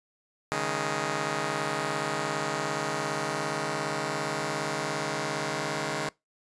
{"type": "chord", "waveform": "5% pulse", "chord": "C# suspended second", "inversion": "none", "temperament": "just", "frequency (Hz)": [138.59, 155.92, 207.9], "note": ["C#3", "D#3", "G#3"], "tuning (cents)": [0, 4, 2], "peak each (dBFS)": [-22, -21, -24], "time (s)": [0.52, 6.09], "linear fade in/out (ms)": 0, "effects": ["noise-tail reverb RT60 0.2 s tail -23 dB re dry", "resampled to 22050 Hz"]}